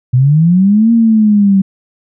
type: linear two-way sweep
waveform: sine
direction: up then down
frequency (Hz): 120.9 to 233.1 to 190.9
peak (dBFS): -5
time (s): 0.13-1.62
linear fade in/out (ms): 10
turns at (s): 0.92
effects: none